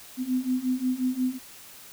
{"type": "beating tone pair", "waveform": "sine", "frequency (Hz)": [251.6, 257.2], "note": ["B3", "C4"], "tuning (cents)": [32, -30], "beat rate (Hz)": 5.6, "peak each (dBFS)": [-28, -26], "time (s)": [0.17, 1.39], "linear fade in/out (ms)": 50, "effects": ["white hiss -47 dBFS RMS until 1.92 s"]}